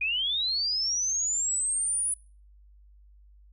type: linear sweep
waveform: sine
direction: up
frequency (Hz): 2422 to 9956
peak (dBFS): -25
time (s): 0.01-2.14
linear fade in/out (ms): 5
effects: noise-tail reverb RT60 0.4 s tail -25 dB re dry + added 50 Hz sine -52 dBFS peak until 3.52 s